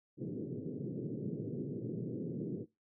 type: band-pass noise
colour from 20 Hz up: pink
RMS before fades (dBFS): -40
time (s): 0.17-2.66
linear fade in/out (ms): 50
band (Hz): 120 to 450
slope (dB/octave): 48
effects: noise-tail reverb RT60 0.2 s tail -19 dB re dry